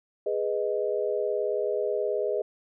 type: chord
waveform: sine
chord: G# minor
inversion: none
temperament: equal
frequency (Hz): 415.3 / 493.9 / 622.3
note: G#4 / B4 / D#5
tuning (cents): 0 / 0 / 0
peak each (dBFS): -28 / -30 / -30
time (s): 0.26-2.42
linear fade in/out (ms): 5
effects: none